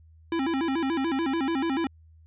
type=tone with vibrato; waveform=square; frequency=298.6 Hz; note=D4; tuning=29 cents sharp; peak=-25 dBFS; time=0.32-1.87 s; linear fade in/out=2 ms; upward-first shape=square; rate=6.9 Hz; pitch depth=190 cents each way; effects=added 80 Hz sine -51 dBFS peak until 2.26 s + resampled to 8000 Hz